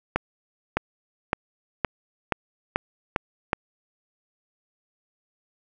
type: accelerating click train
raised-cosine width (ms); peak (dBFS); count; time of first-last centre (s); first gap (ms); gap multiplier
0.5; -6; 8; 0.16-3.531; 610; 0.92
effects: none